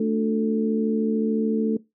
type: harmonic tone with a mistuned harmonic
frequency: 73.7 Hz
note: D2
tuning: 7 cents sharp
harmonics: 3 / 4 / 5 / 6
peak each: -22 / -28 / -36 / -25 dBFS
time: 0-1.77 s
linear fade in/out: 5 ms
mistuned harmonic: 5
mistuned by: -39 cents
effects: noise-tail reverb RT60 0.2 s tail -20 dB re dry